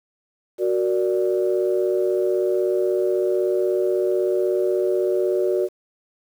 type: chord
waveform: sine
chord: Gb augmented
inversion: none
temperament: equal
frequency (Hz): 370 / 466.2 / 587.3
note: Gb4 / Bb4 / D5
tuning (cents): 0 / 0 / 0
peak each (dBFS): -19 / -25 / -24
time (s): 0.58-5.69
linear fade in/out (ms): 50
effects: tanh soft clip ceiling -9 dBFS + 8-bit